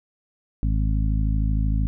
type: harmonic tone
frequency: 53.1 Hz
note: G#1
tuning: 39 cents sharp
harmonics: 1 / 2 / 3 / 4 / 5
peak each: -20 / -26 / -30 / -32 / -34 dBFS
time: 0.63-1.87 s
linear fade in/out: 0 ms
effects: none